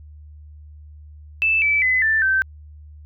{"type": "tone with pitch steps", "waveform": "sine", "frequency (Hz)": [2637, 2309, 2022, 1770.2, 1550], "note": ["E7", "D7", "B6", "A6", "G6"], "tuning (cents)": [0, -30, 40, 10, -20], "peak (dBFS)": -15, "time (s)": [1.42, 2.42], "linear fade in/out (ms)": 0, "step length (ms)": 200, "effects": ["added 75 Hz sine -39 dBFS peak until 3.05 s"]}